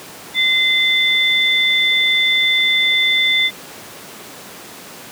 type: tone pair together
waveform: sine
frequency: 2059 / 3530 Hz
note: C7 / A7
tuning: -28 / +5 cents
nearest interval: major sixth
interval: 933 cents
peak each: -15 dBFS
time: 0.34-3.51 s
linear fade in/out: 50 ms
effects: pink hiss -35 dBFS RMS until 5.11 s + high-pass 200 Hz 12 dB/octave